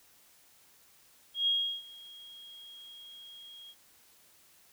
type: tone with ADSR envelope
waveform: sine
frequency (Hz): 3271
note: G#7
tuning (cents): -27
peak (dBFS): -24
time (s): 1.34-3.75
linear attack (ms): 130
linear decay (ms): 350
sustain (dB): -23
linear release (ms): 52
effects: white hiss -62 dBFS RMS until 4.72 s